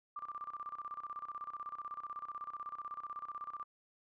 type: tone with tremolo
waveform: sine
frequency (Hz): 1184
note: D6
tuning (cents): +14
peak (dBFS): -39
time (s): 0.16-3.64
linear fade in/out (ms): 5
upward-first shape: square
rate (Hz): 16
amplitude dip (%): 80
effects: none